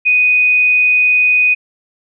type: tone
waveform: sine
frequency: 2489 Hz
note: D#7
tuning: in tune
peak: -8 dBFS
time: 0.05-1.55 s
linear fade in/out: 20 ms
effects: none